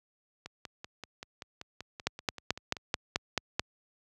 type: two click trains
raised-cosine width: 0.2 ms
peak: -10 / -24 dBFS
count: 8 / 13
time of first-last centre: 2.07-3.595 / 0.46-2.768 s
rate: 4.59 / 5.2 Hz
effects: high-pass 60 Hz 12 dB/octave